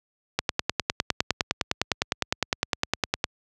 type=click train; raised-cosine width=0.2 ms; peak=-4 dBFS; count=29; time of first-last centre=0.39-3.241 s; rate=9.82 Hz; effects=high-pass 60 Hz 12 dB/octave